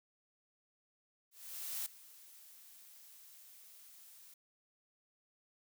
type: noise with ADSR envelope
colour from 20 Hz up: blue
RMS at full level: -39 dBFS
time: 1.31-4.34 s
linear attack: 550 ms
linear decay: 5 ms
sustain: -19 dB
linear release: 3 ms
effects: none